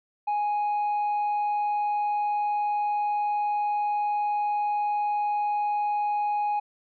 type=tone with tanh clipping; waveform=sine; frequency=830.6 Hz; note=G#5; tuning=in tune; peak=-24 dBFS; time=0.27-6.6 s; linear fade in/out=10 ms; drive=2 dB; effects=none